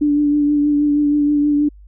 sine tone with vibrato, 292.8 Hz, D4, 5 cents flat, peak -12 dBFS, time 0.01-1.69 s, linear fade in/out 10 ms, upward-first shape triangle, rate 6.3 Hz, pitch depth 26 cents each way, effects added 50 Hz sine -39 dBFS peak until 1.87 s

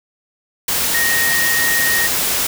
sine tone in noise, 1864.7 Hz, A#6, in tune, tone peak -16 dBFS, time 0.94-2.07 s, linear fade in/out 5 ms, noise white, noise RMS -18 dBFS, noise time 0.68-2.47 s, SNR -1 dB, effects none

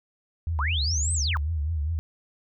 sine tone with vibrato, 77.78 Hz, D#2, in tune, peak -24 dBFS, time 0.47-1.99 s, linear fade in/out 0 ms, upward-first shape triangle, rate 5 Hz, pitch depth 160 cents each way
sine linear two-way sweep, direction up then down, 894 to 8390 to 894 Hz, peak -26 dBFS, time 0.59-1.37 s, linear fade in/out 0 ms, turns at 1.13 s
effects none

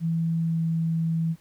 sine tone with pitch glide, 164.81 to 163.67 Hz, E3 to E3, 0 to -12 cents, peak -22 dBFS, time 0-1.36 s, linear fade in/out 50 ms, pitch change -12 cents, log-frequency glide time 0.4-0.65 s, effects pink hiss -60 dBFS RMS until 1.4 s

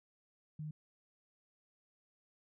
sine tone, 153.2 Hz, D#3, 27 cents flat, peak -40 dBFS, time 0.59-0.71 s, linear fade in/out 5 ms, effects none

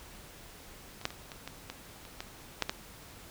clicks, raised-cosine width 0.2 ms, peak -28 / -12 / -27 / -25 / -22 / -21 / -30 / -20 / -10 / -13 dBFS, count 10, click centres 1.014 / 1.054 / 1.105 / 1.318 / 1.476 / 1.7 / 2.052 / 2.205 / 2.623 / 2.695 s, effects pink hiss -51 dBFS RMS until 3.3 s

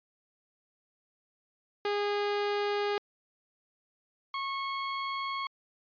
sawtooth tone pair in turn, 410 / 1094.6 Hz, G#4 / C#6, -22 / -22 cents, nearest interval octave + perfect fourth, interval 1700 cents, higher second, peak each -24 / -28 dBFS, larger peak first, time 1.85-2.98 / 4.34-5.47 s, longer neither, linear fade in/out 2 ms, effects resampled to 11025 Hz

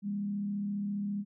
sine tone with frequency modulation, 202.6 Hz, G#3, 43 cents flat, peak -31 dBFS, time 0.02-1.25 s, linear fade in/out 50 ms, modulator 34.8 Hz, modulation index 0.33, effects none

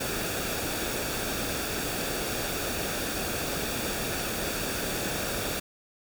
pink noise with comb filter, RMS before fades -31 dBFS, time 0-5.6 s, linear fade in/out 10 ms, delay 0.98 ms, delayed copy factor -0.5, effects none

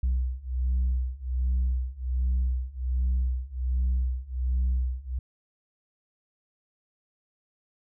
sine beating tone pair, 62.4 / 63.7 Hz, B1 / C2, +19 / -46 cents, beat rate 1.3 Hz, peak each -26 / -25 dBFS, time 0.03-5.19 s, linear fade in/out 5 ms, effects tanh soft clip ceiling -20 dBFS

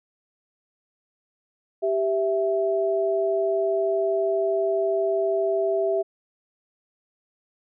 sine tone pair together, 391.7 / 659.3 Hz, G4 / E5, -1 / 0 cents, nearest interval major sixth, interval 901 cents, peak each -23 dBFS, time 1.82-6.03 s, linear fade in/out 20 ms, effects none

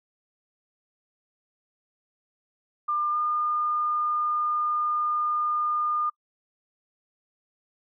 sine tone with pitch glide, 1198 to 1213.3 Hz, D6 to D#6, +34 to -44 cents, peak -23 dBFS, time 2.88-6.1 s, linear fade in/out 10 ms, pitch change +22 cents, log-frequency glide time 3.1-3.17 s, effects noise-tail reverb RT60 0.1 s tail -26 dB re dry

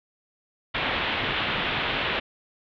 white low-pass noise, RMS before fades -27 dBFS, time 0.74-2.2 s, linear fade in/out 10 ms, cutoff 3500 Hz, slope 48 dB/octave, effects none

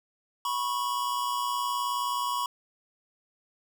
square tone pair together, 980.9 / 1100 Hz, B5 / C#6, -12 / -14 cents, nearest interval major second, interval 198 cents, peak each -31 / -31 dBFS, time 0.45-2.46 s, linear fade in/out 2 ms, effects none

